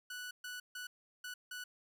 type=tone bursts at uneven times; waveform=sawtooth; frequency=1480 Hz; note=F#6; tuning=in tune; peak=-39 dBFS; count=5; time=0.1-0.31 / 0.44-0.6 / 0.75-0.87 / 1.24-1.34 / 1.51-1.64 s; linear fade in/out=5 ms; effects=none